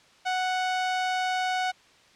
sawtooth tone, 740 Hz, F#5, in tune, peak -21 dBFS, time 0.25-1.72 s, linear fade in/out 20 ms, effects white hiss -57 dBFS RMS until 2.15 s + low-pass 5000 Hz 12 dB/octave

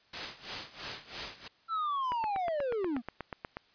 white noise with tremolo, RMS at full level -35 dBFS, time 0.13-1.48 s, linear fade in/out 5 ms, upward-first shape sine, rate 3 Hz, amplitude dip 85%
triangle linear sweep, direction down, 1353 to 220 Hz, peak -28 dBFS, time 1.68-3.02 s, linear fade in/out 50 ms
click train, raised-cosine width 0.5 ms, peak -22 dBFS, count 13, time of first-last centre 2.12-3.569 s, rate 8.28 Hz
effects white hiss -65 dBFS RMS until 3.74 s + resampled to 11025 Hz

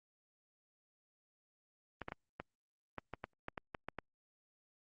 clicks, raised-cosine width 0.5 ms, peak -26 dBFS, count 12, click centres 2.017 / 2.084 / 2.121 / 2.4 / 2.983 / 3.137 / 3.241 / 3.484 / 3.578 / 3.748 / 3.886 / 3.987 s, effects Opus 24 kbps

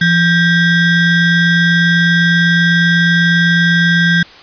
square ring-modulated tone, 876 Hz, A5, 8 cents flat, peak -6 dBFS, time 0.01-4.23 s, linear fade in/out 5 ms, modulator 706 Hz, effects white hiss -37 dBFS RMS until 4.42 s + resampled to 11025 Hz

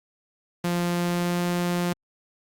sawtooth tone with pitch glide, 174.3 to 175.61 Hz, F3 to F3, -3 to +10 cents, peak -19 dBFS, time 0.64-1.93 s, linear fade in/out 5 ms, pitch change +13 cents, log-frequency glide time 0.96-1.46 s, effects Opus 48 kbps

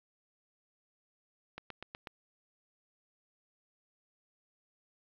click train, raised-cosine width 0.3 ms, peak -26 dBFS, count 5, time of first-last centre 1.58-2.072 s, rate 8.13 Hz, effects low-pass 5000 Hz 12 dB/octave + 11-bit

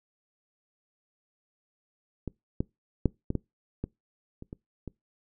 clicks, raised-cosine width 3 ms, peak -20 / -14 / -9 / -16 / -15 / -18 / -28 / -26 / -24 dBFS, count 9, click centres 2.277 / 2.605 / 3.057 / 3.304 / 3.353 / 3.84 / 4.424 / 4.529 / 4.877 s, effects noise-tail reverb RT60 0.2 s tail -24 dB re dry

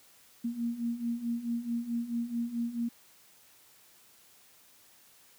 sine beating tone pair, 232 / 236.6 Hz, A#3 / A#3, -8 / +26 cents, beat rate 4.6 Hz, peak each -36 / -32 dBFS, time 0.44-2.89 s, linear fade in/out 10 ms, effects white hiss -60 dBFS RMS until 5.38 s + high-pass 60 Hz 12 dB/octave

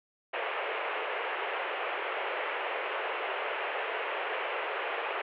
pink band-pass noise, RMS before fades -34 dBFS, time 0.33-5.22 s, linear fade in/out 10 ms, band 410 to 2900 Hz, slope 48 dB/octave, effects none

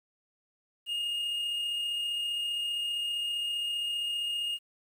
triangle tone with amplitude modulation, 2845 Hz, F7, 31 cents sharp, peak -27 dBFS, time 0.86-4.59 s, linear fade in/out 50 ms, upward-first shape sine, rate 35.2 Hz, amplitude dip 25%, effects 10-bit

